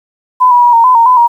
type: tone with pitch steps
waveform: sine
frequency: 1007 / 972 / 964 / 923 / 1011 / 924 / 1006 / 945 Hz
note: B5 / B5 / B5 / A#5 / B5 / A#5 / B5 / A#5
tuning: +33 / -28 / -42 / -17 / +40 / -16 / +32 / +23 cents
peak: -3 dBFS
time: 0.4-1.28 s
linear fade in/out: 20 ms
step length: 110 ms
effects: 7-bit